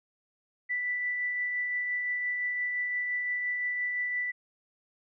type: tone with tremolo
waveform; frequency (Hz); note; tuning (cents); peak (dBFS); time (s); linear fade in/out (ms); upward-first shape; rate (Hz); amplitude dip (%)
sine; 1975.5; B6; 0; -27; 0.69-4.32; 20; triangle; 5.8; 30
effects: none